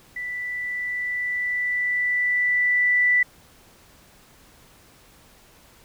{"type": "tone with level ramp", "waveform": "sine", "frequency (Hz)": 1975.5, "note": "B6", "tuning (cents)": 0, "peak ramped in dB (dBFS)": [-28, -15], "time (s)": [0.16, 3.23], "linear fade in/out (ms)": 5, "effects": ["pink hiss -53 dBFS RMS until 5.84 s"]}